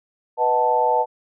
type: chord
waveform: sine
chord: B dominant seventh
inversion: none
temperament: equal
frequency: 493.9 / 622.3 / 740 / 880 Hz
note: B4 / D#5 / F#5 / A5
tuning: 0 / 0 / 0 / 0 cents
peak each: -22 / -24 / -24 / -18 dBFS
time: 0.37-1.06 s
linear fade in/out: 50 ms
effects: none